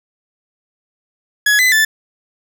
40% pulse tone with pitch steps, 1683 / 2016 / 1755 Hz, G#6 / B6 / A6, +23 / +35 / -5 cents, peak -9 dBFS, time 1.46-1.85 s, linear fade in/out 5 ms, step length 130 ms, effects none

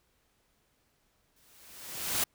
white noise with exponential growth, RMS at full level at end -27 dBFS, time 1.36-2.24 s, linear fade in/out 5 ms, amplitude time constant 190 ms, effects pink hiss -72 dBFS RMS until 2.34 s

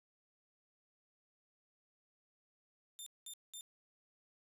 15% pulse tone bursts, 3592 Hz, A7, 35 cents sharp, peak -39 dBFS, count 3, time 2.99-3.609 s, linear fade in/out 0 ms, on 73 ms, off 200 ms, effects resampled to 32000 Hz

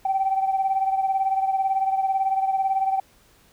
sine beating tone pair, 770 / 788 Hz, G5 / G5, -31 / +9 cents, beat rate 18 Hz, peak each -20 / -26 dBFS, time 0.05-3 s, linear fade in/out 5 ms, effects tanh soft clip ceiling -13 dBFS + pink hiss -57 dBFS RMS until 3.52 s

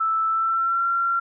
sine tone with pitch glide, 1318.5 to 1370.5 Hz, E6 to F6, 0 to -33 cents, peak -19 dBFS, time 0-1.2 s, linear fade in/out 10 ms, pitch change +67 cents, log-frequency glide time 0.28-0.86 s, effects none

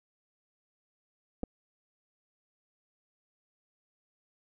clicks, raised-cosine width 2 ms, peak -22 dBFS, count 2, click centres 1.433 / 1.437 s, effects none

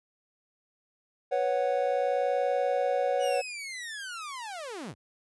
triangle chord, B suspended second, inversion none, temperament equal, 493.9 / 554.4 / 740 Hz, B4 / C#5 / F#5, 0 / 0 / 0 cents, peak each -28 / -26 / -28 dBFS, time 1.31-3.42 s, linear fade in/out 20 ms
sawtooth linear sweep, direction down, 2960 to 73.5 Hz, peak -33 dBFS, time 3.19-4.95 s, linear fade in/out 50 ms
effects resampled to 24000 Hz

